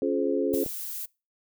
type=chord; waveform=sine; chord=Db major seventh; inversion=none; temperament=equal with one note detuned; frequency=277.2 / 349.2 / 425 / 523.3 Hz; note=Db4 / F4 / Ab4 / C5; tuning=0 / 0 / +40 / 0 cents; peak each=-28 / -29 / -27 / -31 dBFS; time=0.02-0.64 s; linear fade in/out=2 ms
type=noise; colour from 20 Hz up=violet; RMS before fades=-35 dBFS; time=0.53-1.06 s; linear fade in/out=10 ms
type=clicks; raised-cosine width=2 ms; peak=-22 dBFS; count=2; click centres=0.54 / 0.662 s
effects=noise-tail reverb RT60 0.3 s tail -25 dB re dry